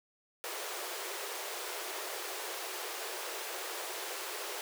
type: high-pass noise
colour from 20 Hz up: pink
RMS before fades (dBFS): -40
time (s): 0.44-4.61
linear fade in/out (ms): 0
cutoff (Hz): 350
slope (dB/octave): 96
effects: none